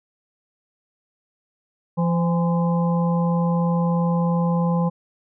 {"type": "harmonic tone with a mistuned harmonic", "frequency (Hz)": 171.4, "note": "F3", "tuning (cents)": -32, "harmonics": [1, 3, 5, 6], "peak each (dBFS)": [-18, -27, -30, -31], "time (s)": [1.97, 4.9], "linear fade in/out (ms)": 20, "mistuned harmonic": 5, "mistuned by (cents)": -59, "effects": []}